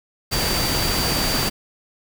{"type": "tone in noise", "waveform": "sine", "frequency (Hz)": 4646, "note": "D8", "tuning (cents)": -20, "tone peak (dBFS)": -25, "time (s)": [0.31, 1.5], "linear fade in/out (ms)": 20, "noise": "pink", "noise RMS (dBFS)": -22, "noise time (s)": [0.31, 1.5], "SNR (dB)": -6, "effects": []}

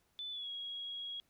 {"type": "tone with pitch glide", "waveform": "sine", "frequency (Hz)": [3500, 3309], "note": ["A7", "G#7"], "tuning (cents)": [-10, -7], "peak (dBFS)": -40, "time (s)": [0.19, 1.2], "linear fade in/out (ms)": 0, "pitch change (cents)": -97, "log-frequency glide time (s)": [0.31, 0.49], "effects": ["pink hiss -75 dBFS RMS until 1.29 s"]}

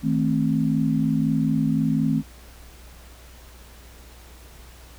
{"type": "chord", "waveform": "sine", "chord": "A diminished", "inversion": "second", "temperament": "just", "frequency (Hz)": [158.4, 220, 264], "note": ["Eb3", "A3", "C4"], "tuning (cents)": [31, 0, 16], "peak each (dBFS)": -23, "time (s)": [0.02, 2.23], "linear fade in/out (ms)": 50, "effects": ["added 60 Hz sine -45 dBFS peak until 4.98 s", "pink hiss -49 dBFS RMS until 4.98 s"]}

